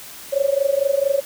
sine tone with amplitude modulation, 554.4 Hz, C#5, in tune, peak -12 dBFS, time 0.32-1.21 s, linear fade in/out 20 ms, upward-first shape sine, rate 24.4 Hz, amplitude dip 90%, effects white hiss -38 dBFS RMS until 1.25 s

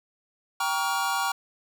square chord, G half-diminished seventh, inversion none, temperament just, 784 / 940.8 / 1128.9 / 1411.2 Hz, G5 / Bb5 / Db6 / F6, 0 / +16 / +31 / +18 cents, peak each -31 dBFS, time 0.6-1.32 s, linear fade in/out 5 ms, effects none

